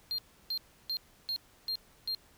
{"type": "tone bursts", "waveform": "triangle", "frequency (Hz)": 4200, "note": "C8", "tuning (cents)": 6, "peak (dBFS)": -30, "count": 6, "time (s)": [0.11, 2.148], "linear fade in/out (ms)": 0, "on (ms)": 73, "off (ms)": 320, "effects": ["pink hiss -62 dBFS RMS until 2.37 s"]}